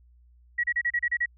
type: tone bursts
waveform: sine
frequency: 1919 Hz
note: A#6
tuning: 50 cents sharp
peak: -22 dBFS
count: 8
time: 0.58-1.26 s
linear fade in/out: 10 ms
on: 57 ms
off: 32 ms
effects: added 60 Hz sine -54 dBFS peak until 1.37 s